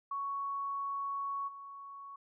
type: tone with level steps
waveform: sine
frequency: 1113 Hz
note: C#6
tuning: 7 cents sharp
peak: -34 / -45 dBFS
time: 0.11-2.16 s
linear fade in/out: 5 ms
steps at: 1.47 s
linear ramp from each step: 20 ms
effects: none